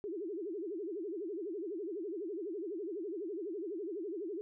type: tone with vibrato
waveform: sine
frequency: 370 Hz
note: F#4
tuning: in tune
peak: -37 dBFS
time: 0.04-4.41 s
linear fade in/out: 0 ms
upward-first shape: sine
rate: 12 Hz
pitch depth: 260 cents each way
effects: none